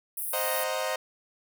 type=high-pass noise; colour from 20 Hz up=pink; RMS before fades=-33 dBFS; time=0.17-0.64 s; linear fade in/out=5 ms; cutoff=9000 Hz; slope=96 dB/octave
type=chord; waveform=sawtooth; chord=C half-diminished seventh; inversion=none; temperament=equal; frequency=523.3 / 622.3 / 740 / 932.3 Hz; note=C5 / Eb5 / Gb5 / Bb5; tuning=0 / 0 / 0 / 0 cents; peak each=-28 / -28 / -33 / -33 dBFS; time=0.33-0.96 s; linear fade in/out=5 ms
effects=none